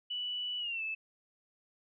sine tone with pitch glide, 2960 to 2622 Hz, F#7 to E7, 0 to -10 cents, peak -34 dBFS, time 0.1-0.95 s, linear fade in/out 10 ms, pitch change -210 cents, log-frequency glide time 0.59-0.82 s, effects none

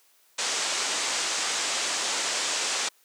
white low-pass noise, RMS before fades -28 dBFS, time 0.38-2.89 s, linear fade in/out 10 ms, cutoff 8100 Hz, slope 48 dB/octave, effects white hiss -62 dBFS RMS until 3.04 s + high-pass 400 Hz 12 dB/octave

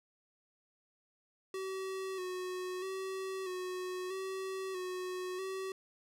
square tone with vibrato, 373.9 Hz, F#4, 18 cents sharp, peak -38 dBFS, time 1.54-5.72 s, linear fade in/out 2 ms, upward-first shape square, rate 0.78 Hz, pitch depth 34 cents each way, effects low-pass 12000 Hz 12 dB/octave

